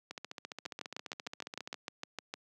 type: two click trains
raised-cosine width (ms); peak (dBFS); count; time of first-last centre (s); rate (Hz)
0.2; -24 / -21; 25 / 12; 0.11-1.743 / 0.66-2.339; 14.7 / 6.55
effects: high-pass 200 Hz 12 dB/octave